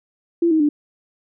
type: tone with pitch steps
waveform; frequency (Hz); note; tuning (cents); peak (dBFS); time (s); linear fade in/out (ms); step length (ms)
sine; 339.1 / 316.4 / 295.2; E4 / D#4 / D4; +49 / +29 / +9; -13; 0.42-0.69; 5; 90
effects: none